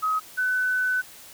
sine tone pair in turn, 1268 / 1504.4 Hz, D#6 / F#6, +32 / +28 cents, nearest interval minor third, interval 296 cents, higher second, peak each -21 dBFS, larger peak neither, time 0.02-0.2 / 0.37-1.02 s, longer second, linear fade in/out 20 ms, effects white hiss -46 dBFS RMS until 1.33 s

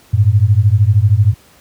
sine beating tone pair, 97.2 / 110.2 Hz, G2 / A2, -14 / +3 cents, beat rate 13 Hz, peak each -10 dBFS, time 0.13-1.34 s, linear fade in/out 10 ms, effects pink hiss -47 dBFS RMS until 1.6 s + high-pass 60 Hz 12 dB/octave

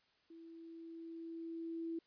sine tone with level ramp, 330.4 Hz, E4, 4 cents sharp, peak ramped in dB -53 to -38 dBFS, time 0.3-1.99 s, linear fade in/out 5 ms, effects white hiss -74 dBFS RMS until 2.06 s + resampled to 11025 Hz

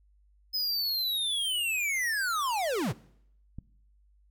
square linear sweep, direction down, 5100 to 83.2 Hz, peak -28 dBFS, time 0.53-2.93 s, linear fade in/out 20 ms
click, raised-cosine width 5 ms, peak -27 dBFS, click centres 3.586 s
effects noise-tail reverb RT60 0.7 s tail -20 dB re dry + added 50 Hz sine -60 dBFS peak until 4.3 s

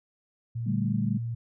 sine tone, 116.54 Hz, A#2, in tune, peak -29 dBFS, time 0.55-1.35 s, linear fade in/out 10 ms
sine chord, D suspended fourth, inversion none, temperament equal, 146.83 / 196 / 220 Hz, D3 / G3 / A3, 0 / 0 / 0 cents, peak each -32 / -28 / -31 dBFS, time 0.66-1.18 s, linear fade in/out 10 ms
effects none

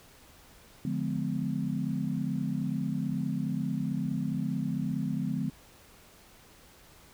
sine chord, D diminished seventh, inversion none, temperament just, 146.83 / 176.2 / 211.4 / 253.7 Hz, D3 / F3 / Ab3 / Cb4, 0 / +16 / +31 / +47 cents, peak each -34 dBFS, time 0.85-5.5 s, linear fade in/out 2 ms, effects pink hiss -56 dBFS RMS until 7.13 s

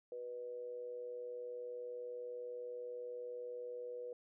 sine tone with amplitude modulation, 490 Hz, B4, 14 cents flat, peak -40 dBFS, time 0.12-4.13 s, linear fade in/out 2 ms, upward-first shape sine, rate 120 Hz, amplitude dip 55%, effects none

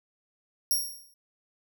5% pulse tone with exponential decay, 5588 Hz, F8, in tune, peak -15 dBFS, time 0.71-1.14 s, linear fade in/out 1 ms, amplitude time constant 92 ms, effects none

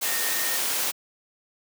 sine tone in noise, 1841 Hz, A#6, 22 cents flat, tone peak -33 dBFS, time 0.04-0.58 s, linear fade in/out 20 ms, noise white, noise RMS -26 dBFS, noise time 0.01-0.92 s, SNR -10 dB, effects high-pass 300 Hz 12 dB/octave

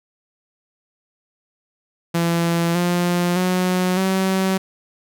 sawtooth tone with pitch steps, 169.1 / 175.77 / 182.71 / 189.92 Hz, E3 / F3 / F#3 / F#3, +44 / +11 / -22 / +45 cents, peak -13 dBFS, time 2.14-4.58 s, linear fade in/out 10 ms, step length 610 ms, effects none

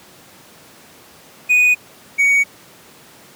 triangle tone pair in turn, 2479 / 2243 Hz, D#7 / C#7, -7 / +20 cents, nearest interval major second, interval 173 cents, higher first, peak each -8 / -9 dBFS, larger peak first, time 1.49-1.75 / 2.18-2.44 s, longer neither, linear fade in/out 20 ms, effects pink hiss -44 dBFS RMS until 3.35 s + high-pass 150 Hz 12 dB/octave

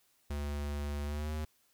square tone with pitch glide, 72.6 to 76.92 Hz, D2 to D#2, -19 to -19 cents, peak -35 dBFS, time 0.3-1.45 s, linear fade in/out 5 ms, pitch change +100 cents, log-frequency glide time 1.05-1.33 s, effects white hiss -71 dBFS RMS until 1.73 s

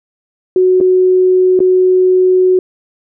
sine tone with dropouts, 369.3 Hz, F#4, 3 cents flat, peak -6 dBFS, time 0.56-2.59 s, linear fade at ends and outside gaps 2 ms, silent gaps 0.803-0.81 / 1.592-1.603 s, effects none

